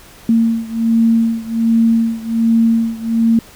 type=beating tone pair; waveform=sine; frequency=227.5 / 228.8 Hz; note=A#3 / A#3; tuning=-42 / -32 cents; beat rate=1.3 Hz; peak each=-13 / -15 dBFS; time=0.29-3.39 s; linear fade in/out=2 ms; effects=pink hiss -41 dBFS RMS until 3.55 s